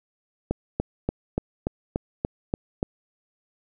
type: click train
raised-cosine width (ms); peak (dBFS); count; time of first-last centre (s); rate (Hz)
2; -10; 9; 0.51-2.829; 3.45
effects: none